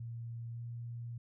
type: tone with pitch glide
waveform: sine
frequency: 116.54 to 118.1 Hz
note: A#2 to A#2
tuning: 0 to +23 cents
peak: -40 dBFS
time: 0-1.18 s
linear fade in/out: 5 ms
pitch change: +23 cents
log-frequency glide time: 0.51-0.61 s
effects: none